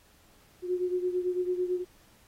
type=beating tone pair; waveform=sine; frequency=360 / 369 Hz; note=F#4 / F#4; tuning=-47 / -5 cents; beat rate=9 Hz; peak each=-28 / -33 dBFS; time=0.62-1.85 s; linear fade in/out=50 ms; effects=pink hiss -61 dBFS RMS until 2.27 s + AAC 48 kbps

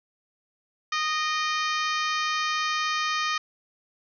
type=harmonic tone with a mistuned harmonic; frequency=619 Hz; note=D#5; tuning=9 cents flat; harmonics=2 / 3 / 4 / 5 / 6 / 7 / 8 / 9 / 10; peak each=-27 / -31 / -33 / -35 / -37 / -38 / -39 / -40 / -41 dBFS; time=0.92-3.38 s; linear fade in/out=5 ms; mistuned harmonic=4; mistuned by=-31 cents; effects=none

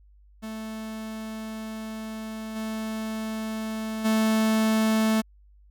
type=tone with level steps; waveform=45% pulse; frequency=219.6 Hz; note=A3; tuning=3 cents flat; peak=-33 / -29 / -20 dBFS; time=0.42-5.22 s; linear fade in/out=20 ms; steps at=2.55 / 4.04 s; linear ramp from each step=20 ms; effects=added 50 Hz sine -52 dBFS peak until 5.7 s

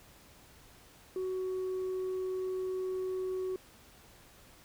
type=tone; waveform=sine; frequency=372.9 Hz; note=F#4; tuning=14 cents sharp; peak=-30 dBFS; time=1.16-3.56 s; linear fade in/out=2 ms; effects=tanh soft clip ceiling -31 dBFS + pink hiss -58 dBFS RMS until 4.64 s

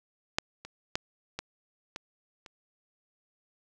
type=clicks; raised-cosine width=0.2 ms; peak=-8 / -25 / -11 / -17 / -20 / -29 dBFS; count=6; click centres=0.385 / 0.65 / 0.955 / 1.39 / 1.961 / 2.462 s; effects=none

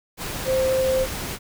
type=tone in noise; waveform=sine; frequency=523.3 Hz; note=C5; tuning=in tune; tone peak=-18 dBFS; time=0.45-1.07 s; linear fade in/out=50 ms; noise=pink; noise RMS=-30 dBFS; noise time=0.17-1.39 s; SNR=+9 dB; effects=none

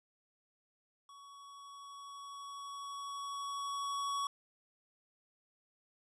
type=tone with level ramp; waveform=square; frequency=1122 Hz; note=C#6; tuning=21 cents sharp; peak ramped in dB=-54 to -34 dBFS; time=1.09-4.27 s; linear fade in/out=2 ms; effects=resampled to 22050 Hz

